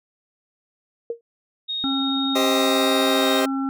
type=tone with exponential decay; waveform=sine; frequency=466.2 Hz; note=A#4; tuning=in tune; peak=-20 dBFS; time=1.1-1.21 s; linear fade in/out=2 ms; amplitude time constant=22 ms
type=tone; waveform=sine; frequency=3729 Hz; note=A#7; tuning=in tune; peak=-24 dBFS; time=1.68-3.41 s; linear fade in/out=20 ms
type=harmonic tone; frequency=270 Hz; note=C#4; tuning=45 cents flat; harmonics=1 / 3 / 5; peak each=-22 / -34 / -32 dBFS; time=1.84-3.69 s; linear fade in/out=0 ms
type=chord; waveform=sawtooth; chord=C minor; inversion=second; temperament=just; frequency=392.4 / 523.3 / 627.9 Hz; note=G4 / C5 / Eb5; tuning=+2 / 0 / +16 cents; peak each=-20 dBFS; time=2.35-3.46 s; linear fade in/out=10 ms
effects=none